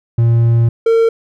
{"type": "tone pair in turn", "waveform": "triangle", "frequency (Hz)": [116.5, 455.4], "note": ["A#2", "A#4"], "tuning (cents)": [-1, -40], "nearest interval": "2 octaves", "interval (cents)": 2361, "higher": "second", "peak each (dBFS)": -6, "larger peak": "neither", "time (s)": [[0.18, 0.69], [0.86, 1.09]], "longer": "first", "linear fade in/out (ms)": 5, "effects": []}